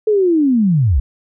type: linear sweep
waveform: sine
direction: down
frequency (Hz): 440 to 55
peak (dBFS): -10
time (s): 0.07-1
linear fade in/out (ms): 5
effects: none

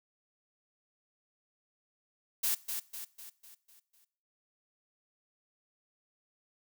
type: noise with echo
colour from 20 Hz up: blue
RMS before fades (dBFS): -30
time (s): 2.43-2.55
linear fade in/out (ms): 10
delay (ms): 250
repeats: 6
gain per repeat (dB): -6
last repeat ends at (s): 4.05
effects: noise-tail reverb RT60 0.6 s tail -20 dB re dry

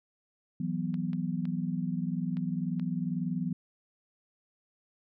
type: chord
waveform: sine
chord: E suspended second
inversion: none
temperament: equal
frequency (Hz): 164.81 / 185 / 246.9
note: E3 / F#3 / B3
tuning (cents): 0 / 0 / 0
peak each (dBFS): -33 / -33 / -35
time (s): 0.6-3.53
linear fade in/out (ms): 5
type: clicks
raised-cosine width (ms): 0.3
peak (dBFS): -33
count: 5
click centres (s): 0.942 / 1.132 / 1.454 / 2.37 / 2.797
effects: none

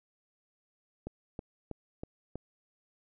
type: click train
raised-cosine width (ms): 2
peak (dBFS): -25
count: 5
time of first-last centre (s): 1.07-2.356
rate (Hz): 3.11
effects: none

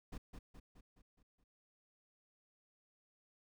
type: noise with echo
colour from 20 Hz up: brown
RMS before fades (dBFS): -44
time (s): 0.12-0.18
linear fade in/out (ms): 10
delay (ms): 210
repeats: 6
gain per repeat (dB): -5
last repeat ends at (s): 1.44
effects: none

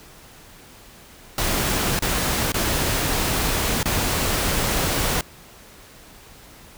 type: noise with dropouts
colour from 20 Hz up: pink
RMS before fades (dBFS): -22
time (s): 1.38-5.21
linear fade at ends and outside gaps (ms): 2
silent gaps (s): 1.991-2.022 / 2.52-2.542 / 3.83-3.856
effects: pink hiss -46 dBFS RMS until 6.77 s

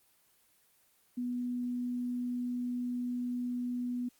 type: tone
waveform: sine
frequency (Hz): 245.6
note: B3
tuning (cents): -9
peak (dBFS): -32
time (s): 1.17-4.09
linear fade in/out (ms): 10
effects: white hiss -68 dBFS RMS until 4.19 s + Opus 24 kbps

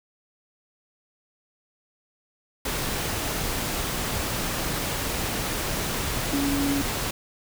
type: tone in noise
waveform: sine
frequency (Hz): 280.7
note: C#4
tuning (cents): +22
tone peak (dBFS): -23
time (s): 6.33-6.82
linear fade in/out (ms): 5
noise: pink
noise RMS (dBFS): -28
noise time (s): 2.65-7.11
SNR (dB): +2
effects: none

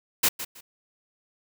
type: noise with echo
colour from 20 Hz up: white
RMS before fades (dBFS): -20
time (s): 0.23-0.29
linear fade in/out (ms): 10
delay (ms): 160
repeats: 2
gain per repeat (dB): -13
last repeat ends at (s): 0.61
effects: none

